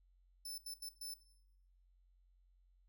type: tone bursts at uneven times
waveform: 20% pulse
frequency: 5280 Hz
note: E8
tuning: 2 cents sharp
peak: -39 dBFS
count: 4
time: 0.45-0.58 / 0.66-0.74 / 0.82-0.89 / 1.01-1.14 s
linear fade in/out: 5 ms
effects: noise-tail reverb RT60 0.8 s tail -17 dB re dry + added 45 Hz sine -67 dBFS peak until 2.88 s